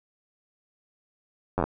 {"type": "slowing click train", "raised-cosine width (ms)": 1, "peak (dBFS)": -11, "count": 6, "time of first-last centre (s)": [1.58, 1.64], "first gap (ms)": 10, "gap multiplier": 1.09, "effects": []}